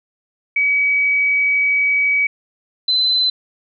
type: tone pair in turn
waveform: sine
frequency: 2273 / 4041 Hz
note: C#7 / B7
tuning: +43 / +39 cents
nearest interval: minor seventh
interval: 996 cents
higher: second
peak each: -13 / -13 dBFS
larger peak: neither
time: 0.56-2.27 / 2.88-3.3 s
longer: first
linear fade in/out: 5 ms
effects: none